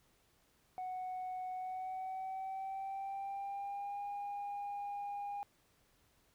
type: tone with pitch glide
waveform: sine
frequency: 740 to 811.7 Hz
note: F#5 to G#5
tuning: 0 to -40 cents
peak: -37 dBFS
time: 0.78-5.43 s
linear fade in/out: 0 ms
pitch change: +160 cents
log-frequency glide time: 1.54-4.02 s
effects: tanh soft clip ceiling -37 dBFS + pink hiss -72 dBFS RMS until 6.34 s